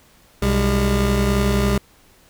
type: tone pair together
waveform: 25% pulse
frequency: 63.44 / 201.4 Hz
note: B1 / G3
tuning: +47 / +47 cents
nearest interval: octave + minor sixth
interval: 2000 cents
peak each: -15 dBFS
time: 0.42-1.78 s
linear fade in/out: 5 ms
effects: pink hiss -53 dBFS RMS until 2.29 s